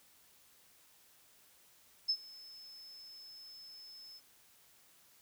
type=tone with ADSR envelope; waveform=sine; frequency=5230 Hz; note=E8; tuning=15 cents flat; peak=-27 dBFS; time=2.08-4.21 s; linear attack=17 ms; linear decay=65 ms; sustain=-23 dB; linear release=46 ms; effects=white hiss -65 dBFS RMS until 5.21 s